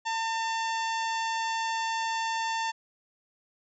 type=harmonic tone with a mistuned harmonic; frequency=903 Hz; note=A5; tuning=45 cents sharp; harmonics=1 / 2 / 3 / 4 / 5 / 6 / 7 / 8; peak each=-29 / -35 / -39 / -41 / -43 / -45 / -46 / -47 dBFS; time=0.05-2.72 s; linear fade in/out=20 ms; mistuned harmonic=4; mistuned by=-59 cents; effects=none